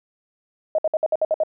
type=tone bursts; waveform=sine; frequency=627 Hz; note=D#5; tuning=13 cents sharp; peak=-16 dBFS; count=8; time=0.75-1.435 s; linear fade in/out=2 ms; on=34 ms; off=59 ms; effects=none